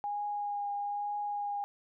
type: tone with vibrato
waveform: sine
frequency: 819 Hz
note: G#5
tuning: 24 cents flat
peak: -32 dBFS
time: 0.04-1.64 s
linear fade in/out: 0 ms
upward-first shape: triangle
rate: 1.1 Hz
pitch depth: 16 cents each way
effects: none